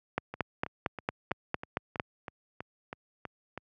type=two click trains; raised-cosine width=0.5 ms; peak=-13 / -23 dBFS; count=9 / 11; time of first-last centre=0.18-1.998 / 0.34-3.576 s; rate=4.4 / 3.09 Hz; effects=high-pass 80 Hz 12 dB/octave